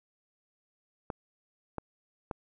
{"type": "clicks", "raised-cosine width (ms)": 1, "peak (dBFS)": -20, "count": 3, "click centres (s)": [1.102, 1.783, 2.312], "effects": []}